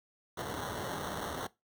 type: noise with sample-and-hold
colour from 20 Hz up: white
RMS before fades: -38 dBFS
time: 0.37-1.47 s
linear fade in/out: 5 ms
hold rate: 2450 Hz
effects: noise-tail reverb RT60 0.2 s tail -19 dB re dry + high-pass 60 Hz 12 dB/octave